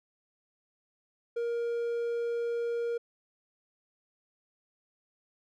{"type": "tone with hard clipping", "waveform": "triangle", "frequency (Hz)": 470, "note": "A#4", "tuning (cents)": 14, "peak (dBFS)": -30, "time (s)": [1.36, 2.98], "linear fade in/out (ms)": 10, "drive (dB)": 6, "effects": []}